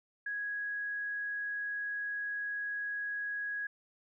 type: tone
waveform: sine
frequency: 1661.2 Hz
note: G#6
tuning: in tune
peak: -34 dBFS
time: 0.26-3.67 s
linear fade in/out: 5 ms
effects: none